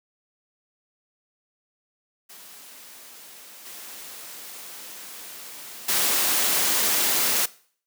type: noise with level steps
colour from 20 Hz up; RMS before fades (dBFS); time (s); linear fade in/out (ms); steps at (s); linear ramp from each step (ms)
white; -45 / -40 / -22; 2.29-7.46; 10; 3.65 / 5.88; 10
effects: noise-tail reverb RT60 0.5 s tail -20 dB re dry + high-pass 200 Hz 12 dB/octave